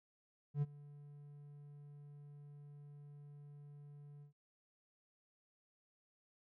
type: tone with ADSR envelope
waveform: triangle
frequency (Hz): 145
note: D3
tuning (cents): -22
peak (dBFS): -29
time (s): 0.54-4.33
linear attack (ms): 82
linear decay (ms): 31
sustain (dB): -22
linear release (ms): 110
effects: none

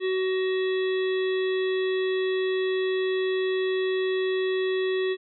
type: harmonic tone with a mistuned harmonic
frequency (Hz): 375.5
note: F#4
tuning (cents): +26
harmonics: 1 / 3 / 5 / 7 / 9 / 10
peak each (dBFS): -23 / -42 / -35 / -41 / -39 / -45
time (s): 0-5.17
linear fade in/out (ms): 50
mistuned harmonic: 10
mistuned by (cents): +60
effects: none

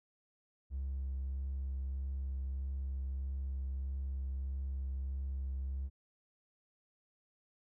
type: tone with vibrato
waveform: triangle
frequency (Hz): 67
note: C2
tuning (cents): +42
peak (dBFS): -32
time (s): 0.7-5.9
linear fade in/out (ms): 50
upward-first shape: triangle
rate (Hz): 1.6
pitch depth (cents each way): 17
effects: tanh soft clip ceiling -32 dBFS

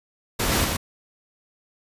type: noise with echo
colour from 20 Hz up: pink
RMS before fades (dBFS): -23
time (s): 0.39-0.65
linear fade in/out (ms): 10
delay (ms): 120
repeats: 1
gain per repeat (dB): -2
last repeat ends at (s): 0.77
effects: resampled to 32000 Hz

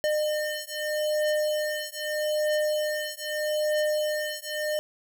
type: beating tone pair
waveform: square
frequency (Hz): 606 / 606.8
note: D#5 / D#5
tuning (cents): -46 / -44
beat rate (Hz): 0.8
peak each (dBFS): -29 / -29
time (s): 0.04-4.79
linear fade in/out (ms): 0
effects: none

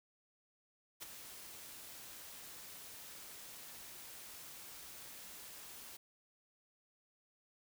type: noise with ADSR envelope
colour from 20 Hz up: white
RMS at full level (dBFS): -45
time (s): 1-5.97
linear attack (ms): 26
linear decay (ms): 18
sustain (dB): -7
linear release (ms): 6
effects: none

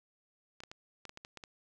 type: clicks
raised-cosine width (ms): 0.2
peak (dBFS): -29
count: 9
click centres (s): 0.604 / 0.636 / 0.715 / 1.053 / 1.094 / 1.174 / 1.249 / 1.373 / 1.438
effects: none

